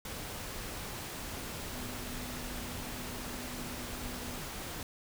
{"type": "tone in noise", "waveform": "sine", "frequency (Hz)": 246.9, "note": "B3", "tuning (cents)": 0, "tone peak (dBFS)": -46, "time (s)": [1.72, 4.38], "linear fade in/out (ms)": 2, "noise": "pink", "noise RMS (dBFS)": -41, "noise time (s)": [0.05, 4.83], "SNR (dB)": -8, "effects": []}